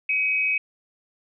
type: tone pair together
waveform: sine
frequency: 2266 / 2533 Hz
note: C#7 / D#7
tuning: +37 / +30 cents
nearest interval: major second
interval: 193 cents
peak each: -26 / -21 dBFS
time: 0.09-0.58 s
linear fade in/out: 5 ms
effects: none